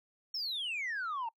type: exponential sweep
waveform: sine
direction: down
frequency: 5520 to 880 Hz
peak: -32 dBFS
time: 0.34-1.29 s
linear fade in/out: 5 ms
effects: noise-tail reverb RT60 0.1 s tail -25 dB re dry + tanh soft clip ceiling -32 dBFS